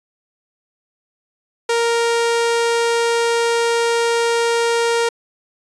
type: tone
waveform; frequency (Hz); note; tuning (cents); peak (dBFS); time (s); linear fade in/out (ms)
sawtooth; 466.2; A#4; 0; -11; 1.69-5.09; 5
effects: resampled to 22050 Hz